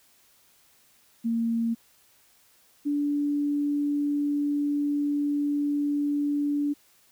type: tone pair in turn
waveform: sine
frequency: 230 / 289.8 Hz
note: A#3 / D4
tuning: -23 / -23 cents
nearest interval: major third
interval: 400 cents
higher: second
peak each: -23 dBFS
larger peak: neither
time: 1.24-1.75 / 2.85-6.74 s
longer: second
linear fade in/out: 20 ms
effects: white hiss -61 dBFS RMS until 7.11 s